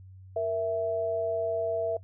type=tone pair together; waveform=sine; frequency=466.2 / 659.3 Hz; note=A#4 / E5; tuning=0 / 0 cents; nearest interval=tritone; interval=600 cents; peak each=-31 / -27 dBFS; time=0.36-1.97 s; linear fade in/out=5 ms; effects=noise-tail reverb RT60 0.1 s tail -22 dB re dry + added 94 Hz sine -46 dBFS peak until 2.03 s